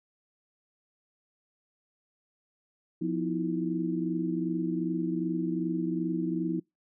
sine tone cluster, 175.6 / 250.8 / 320 / 342.6 Hz, F3 / B3 / D#4 / F4, +10 / +27 / +49 / -33 cents, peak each -32 / -36 / -30 / -37 dBFS, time 3.01-6.6 s, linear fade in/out 10 ms, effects noise-tail reverb RT60 0.2 s tail -26 dB re dry

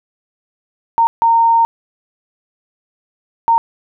sine tone bursts at uneven times, 920 Hz, A#5, 23 cents flat, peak -8 dBFS, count 3, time 0.98-1.07 / 1.22-1.65 / 3.48-3.58 s, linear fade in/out 0 ms, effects none

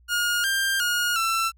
sawtooth tone with pitch steps, 1429 / 1589 / 1433 / 1340 Hz, F6 / G6 / F6 / E6, +39 / +23 / +44 / +28 cents, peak -18 dBFS, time 0.08-1.52 s, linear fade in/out 50 ms, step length 360 ms, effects added 60 Hz sine -53 dBFS peak until 1.57 s

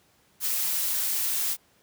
blue noise, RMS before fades -27 dBFS, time 0.4-1.57 s, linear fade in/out 50 ms, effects pink hiss -63 dBFS RMS until 1.82 s + high-pass 80 Hz 12 dB/octave

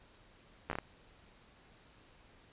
slowing click train, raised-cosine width 0.5 ms, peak -21 dBFS, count 5, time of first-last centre 0.7-0.786 s, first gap 13 ms, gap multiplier 1.35, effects pink hiss -62 dBFS RMS until 2.52 s + resampled to 8000 Hz

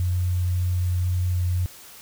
sine tone, 89.8 Hz, F2, 49 cents sharp, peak -20 dBFS, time 0-1.66 s, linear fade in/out 0 ms, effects white hiss -45 dBFS RMS until 2.01 s

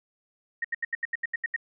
sine tone bursts, 1864.7 Hz, A#6, in tune, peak -25 dBFS, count 10, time 0.62-1.563 s, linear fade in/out 5 ms, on 25 ms, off 77 ms, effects none

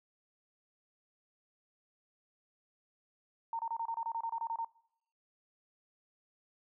sine tone bursts, 915 Hz, A#5, 32 cents flat, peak -33 dBFS, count 13, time 3.53-4.647 s, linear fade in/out 2 ms, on 61 ms, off 27 ms, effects noise-tail reverb RT60 0.8 s tail -25 dB re dry

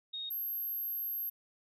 sine tone pair in turn, 3729 / 12543 Hz, A#7 / G9, 0 / 0 cents, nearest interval octave + major sixth, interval 2100 cents, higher second, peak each -37 / -34 dBFS, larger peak second, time 0.13-0.3 / 0.3-1.3 s, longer second, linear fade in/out 10 ms, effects none

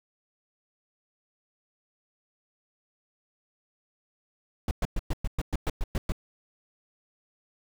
brown noise bursts, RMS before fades -26 dBFS, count 11, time 4.68-6.121 s, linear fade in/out 2 ms, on 31 ms, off 110 ms, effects none

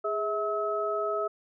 sine tone cluster, 414.3 / 648 / 1288 Hz, G#4 / E5 / E6, -4 / -30 / -41 cents, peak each -31 dBFS, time 0.04-1.28 s, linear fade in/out 10 ms, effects none

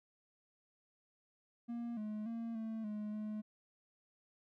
triangle tone with pitch steps, 235.8 / 212.8 / 229.9 / 222.4 / 210.8 / 213.2 Hz, A#3 / G#3 / A#3 / A3 / G#3 / G#3, +20 / +42 / -24 / +19 / +26 / +46 cents, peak -37 dBFS, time 1.68-3.42 s, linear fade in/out 20 ms, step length 290 ms, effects none

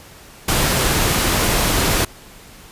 pink noise, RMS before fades -17 dBFS, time 0.48-2.05 s, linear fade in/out 5 ms, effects pink hiss -42 dBFS RMS until 2.71 s + resampled to 32000 Hz

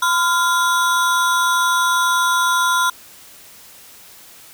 square ring-modulated tone, 1207 Hz, D6, 47 cents sharp, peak -12 dBFS, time 0.02-2.9 s, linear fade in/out 5 ms, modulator 190 Hz, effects white hiss -43 dBFS RMS until 4.53 s

